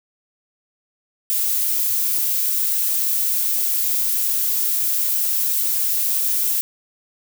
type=noise; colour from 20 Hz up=violet; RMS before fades=-20 dBFS; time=1.3-6.61 s; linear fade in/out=0 ms; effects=none